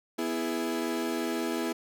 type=chord; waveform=35% pulse; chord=E major; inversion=second; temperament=equal; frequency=246.9 / 329.6 / 415.3 Hz; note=B3 / E4 / G#4; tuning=0 / 0 / 0 cents; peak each=-32 / -30 / -34 dBFS; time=0.18-1.73 s; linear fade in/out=10 ms; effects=none